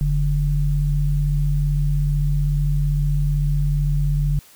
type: tone pair together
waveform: sine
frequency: 43.32 / 145.7 Hz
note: F1 / D3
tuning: -13 / -13 cents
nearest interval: octave + major sixth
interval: 2100 cents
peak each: -19 dBFS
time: 0.01-4.39 s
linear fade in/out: 0 ms
effects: white hiss -49 dBFS RMS until 4.55 s